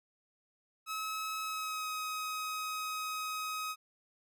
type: tone with pitch glide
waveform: sawtooth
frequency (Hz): 1287 to 1264.2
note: E6 to D#6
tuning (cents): -42 to +27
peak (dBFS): -32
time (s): 0.86-3.76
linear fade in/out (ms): 50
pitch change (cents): -31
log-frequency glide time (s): 1.42-1.88
effects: none